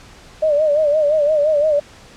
sine tone with vibrato, 602 Hz, D5, 43 cents sharp, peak -12 dBFS, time 0.42-1.8 s, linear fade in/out 10 ms, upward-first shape sine, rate 5.8 Hz, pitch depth 84 cents each way, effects pink hiss -43 dBFS RMS until 2.16 s + low-pass 7000 Hz 12 dB/octave

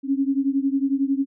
sine beating tone pair, 270 / 281 Hz, C#4 / C#4, -45 / +24 cents, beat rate 11 Hz, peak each -21 / -23 dBFS, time 0.03-1.26 s, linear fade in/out 50 ms, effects none

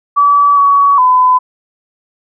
sine tone with pitch steps, 1148 / 1128 / 1009 Hz, D6 / C#6 / B5, -40 / +30 / +37 cents, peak -5 dBFS, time 0.16-1.39 s, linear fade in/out 20 ms, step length 410 ms, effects none

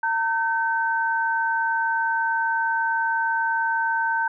sine tone pair together, 910 / 1538.4 Hz, A#5 / G6, -42 / -33 cents, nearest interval major sixth, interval 909 cents, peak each -23 dBFS, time 0.03-4.28 s, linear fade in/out 5 ms, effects none

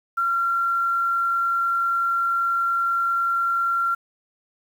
sine tone with frequency modulation, 1372 Hz, F6, 31 cents flat, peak -19 dBFS, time 0.17-3.95 s, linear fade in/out 10 ms, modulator 30.3 Hz, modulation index 0.26, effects 8-bit

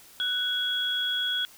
sine tone pair together, 1486 / 3336 Hz, F#6 / G#7, +7 / +7 cents, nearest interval octave + major second, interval 1400 cents, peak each -31 / -26 dBFS, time 0.2-1.45 s, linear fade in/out 0 ms, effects white hiss -52 dBFS RMS until 1.57 s

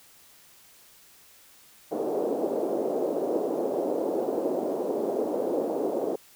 pink band-pass noise, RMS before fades -28 dBFS, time 1.91-6.16 s, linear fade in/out 10 ms, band 330 to 590 Hz, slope 24 dB/octave, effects white hiss -55 dBFS RMS until 6.35 s

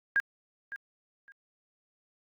sine tone with echo, 1621 Hz, G#6, 42 cents flat, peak -22 dBFS, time 0.16-0.2 s, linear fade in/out 0 ms, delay 560 ms, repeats 2, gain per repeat -14 dB, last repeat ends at 1.32 s, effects Opus 48 kbps

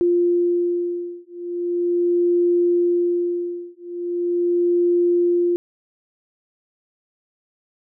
sine beating tone pair, 349.2 / 349.6 Hz, F4 / F4, 0 / +2 cents, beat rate 0.4 Hz, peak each -20 dBFS, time 0.01-5.56 s, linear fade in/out 0 ms, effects none

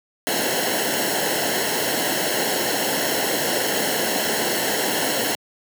pink noise with comb filter, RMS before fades -22 dBFS, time 0.27-5.35 s, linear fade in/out 0 ms, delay 0.83 ms, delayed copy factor -0.75, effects high-pass 200 Hz 12 dB/octave

